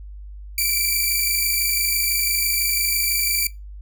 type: tone pair together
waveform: 5% pulse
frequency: 2316 / 2342 Hz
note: D7 / D7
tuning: -25 / -5 cents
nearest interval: unison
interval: 20 cents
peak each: -12 dBFS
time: 0.58-3.47 s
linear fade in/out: 2 ms
effects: noise-tail reverb RT60 0.2 s tail -19 dB re dry + added 50 Hz sine -34 dBFS peak until 3.81 s